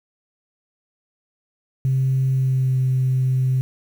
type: tone with pitch glide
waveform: sine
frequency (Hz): 132.1 to 129.68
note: C3 to C3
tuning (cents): +17 to -15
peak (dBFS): -15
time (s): 1.85-3.61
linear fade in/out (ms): 0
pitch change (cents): -32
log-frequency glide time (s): 2.31-2.77
effects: tanh soft clip ceiling -12 dBFS + 8-bit

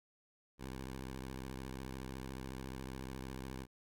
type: tone with vibrato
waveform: 10% pulse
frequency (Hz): 65.41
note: C2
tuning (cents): 0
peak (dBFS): -35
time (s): 0.58-3.67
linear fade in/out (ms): 50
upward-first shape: sine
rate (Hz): 14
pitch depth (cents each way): 85
effects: none

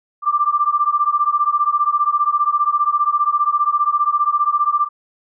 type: beating tone pair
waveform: sine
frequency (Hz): 1174.7 / 1189.7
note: D6 / D6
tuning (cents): 0 / +22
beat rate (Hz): 15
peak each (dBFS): -17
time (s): 0.22-4.89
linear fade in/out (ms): 50
effects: none

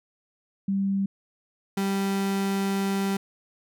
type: tone pair in turn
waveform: sine / 35% pulse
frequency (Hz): 196 / 196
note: G3 / G3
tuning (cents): 0 / 0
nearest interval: unison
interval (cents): 0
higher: neither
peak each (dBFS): -22 / -22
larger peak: neither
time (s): 0.68-1.06 / 1.77-3.17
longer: second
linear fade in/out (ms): 5
effects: none

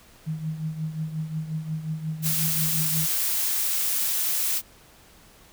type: tone with tremolo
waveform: sine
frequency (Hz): 157.4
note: D#3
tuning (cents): +20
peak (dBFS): -24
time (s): 0.26-3.07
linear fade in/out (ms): 20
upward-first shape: triangle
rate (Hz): 5.6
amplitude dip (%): 75
type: noise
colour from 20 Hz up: blue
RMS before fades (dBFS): -25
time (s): 2.22-4.62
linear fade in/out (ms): 50
effects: pink hiss -53 dBFS RMS until 5.52 s

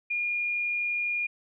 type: tone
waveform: sine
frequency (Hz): 2424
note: D#7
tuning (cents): -46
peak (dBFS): -26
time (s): 0.1-1.27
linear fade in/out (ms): 10
effects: none

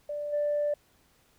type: tone with level steps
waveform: sine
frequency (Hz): 588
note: D5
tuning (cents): +2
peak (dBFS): -31 / -24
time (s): 0.09-0.74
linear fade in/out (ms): 5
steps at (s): 0.32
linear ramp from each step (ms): 20
effects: tanh soft clip ceiling -21 dBFS + pink hiss -65 dBFS RMS until 1.38 s

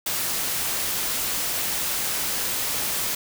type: noise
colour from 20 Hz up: white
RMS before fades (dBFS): -26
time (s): 0.06-3.15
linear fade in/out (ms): 5
effects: none

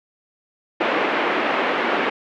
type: band-pass noise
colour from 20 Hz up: pink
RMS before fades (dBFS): -21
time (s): 0.8-2.1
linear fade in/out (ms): 10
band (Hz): 290 to 2700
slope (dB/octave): 24
effects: none

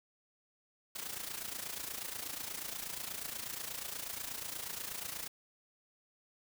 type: noise with amplitude modulation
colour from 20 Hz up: white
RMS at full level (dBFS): -39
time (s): 0.95-5.28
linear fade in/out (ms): 10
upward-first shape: sine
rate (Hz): 28.3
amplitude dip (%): 70
effects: none

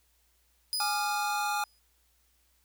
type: tone with exponential decay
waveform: sawtooth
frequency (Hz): 4978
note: D#8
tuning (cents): 0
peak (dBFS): -25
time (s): 0.73-1.79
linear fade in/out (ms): 0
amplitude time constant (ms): 230
type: chord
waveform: square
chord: D diminished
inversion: second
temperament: equal with one note detuned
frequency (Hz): 830.6 / 1202.8 / 1396.9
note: Ab5 / D6 / F6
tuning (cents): 0 / +41 / 0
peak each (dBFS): -31 / -37 / -35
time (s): 0.8-1.64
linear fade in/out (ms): 2
effects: added 59 Hz sine -70 dBFS peak until 2.64 s + white hiss -70 dBFS RMS until 2.64 s

